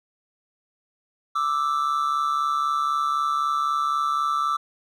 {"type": "tone pair together", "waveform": "triangle", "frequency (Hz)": [1174.6, 1318.5], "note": ["D6", "E6"], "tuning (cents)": [0, 0], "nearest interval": "major second", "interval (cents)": 200, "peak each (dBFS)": -22, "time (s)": [1.35, 4.57], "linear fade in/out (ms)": 10, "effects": []}